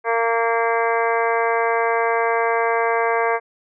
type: harmonic tone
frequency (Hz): 230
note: A#3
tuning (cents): -23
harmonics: 2 / 3 / 4 / 5 / 6 / 7 / 8 / 9 / 10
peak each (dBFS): -21 / -23 / -24 / -25 / -37 / -26 / -37 / -28 / -35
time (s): 0.04-3.4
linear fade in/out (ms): 50
effects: none